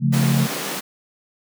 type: chord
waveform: sine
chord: Db augmented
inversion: none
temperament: equal with one note detuned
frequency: 138.59 / 173.81 / 220 Hz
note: Db3 / F3 / A3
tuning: 0 / -8 / 0 cents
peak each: -17 / -22 / -21 dBFS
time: 0-0.48 s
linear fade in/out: 50 ms
type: high-pass noise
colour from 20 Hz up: pink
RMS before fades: -27 dBFS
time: 0.12-0.81 s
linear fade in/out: 20 ms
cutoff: 160 Hz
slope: 48 dB/octave
effects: none